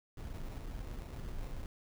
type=noise with sample-and-hold; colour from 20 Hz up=brown; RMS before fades=-42 dBFS; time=0.17-1.66 s; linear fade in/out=2 ms; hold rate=1575 Hz; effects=none